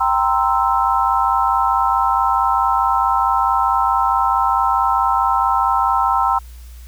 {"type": "chord", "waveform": "sine", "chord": "C dominant seventh", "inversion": "second", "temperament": "equal with one note detuned", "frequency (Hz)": [784, 932.3, 1036.9, 1318.5], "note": ["G5", "Bb5", "C6", "E6"], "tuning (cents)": [0, 0, -16, 0], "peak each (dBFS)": -19, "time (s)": [0, 6.39], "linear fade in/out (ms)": 10, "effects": ["added 60 Hz sine -34 dBFS peak until 6.87 s", "white hiss -49 dBFS RMS until 6.87 s"]}